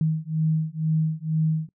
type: beating tone pair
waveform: sine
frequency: 156.9 / 159 Hz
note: D#3 / D#3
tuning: +15 / +38 cents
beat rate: 2.1 Hz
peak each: -24 dBFS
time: 0.01-1.69 s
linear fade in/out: 2 ms
effects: noise-tail reverb RT60 0.1 s tail -23 dB re dry